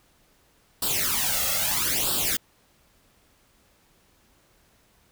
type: noise with flanger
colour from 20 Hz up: white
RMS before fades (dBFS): -25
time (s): 0.82-2.37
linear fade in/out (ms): 5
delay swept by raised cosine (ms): 0.23 to 1.53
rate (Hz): 0.77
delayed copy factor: +0.85
effects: pink hiss -62 dBFS RMS until 5.11 s